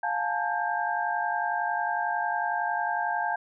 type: tone cluster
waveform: sine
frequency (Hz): 705 / 844 / 895 / 1591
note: F5 / G#5 / A5 / G6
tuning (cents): +16 / +28 / +29 / +25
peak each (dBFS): -31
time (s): 0.03-3.36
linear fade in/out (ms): 5
effects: none